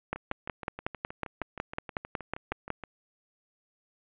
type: two click trains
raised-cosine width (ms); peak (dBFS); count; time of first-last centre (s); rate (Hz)
0.5; -15 / -24; 15 / 18; 0.13-2.704 / 0.16-2.837; 5.44 / 6.35
effects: resampled to 8000 Hz + 7-bit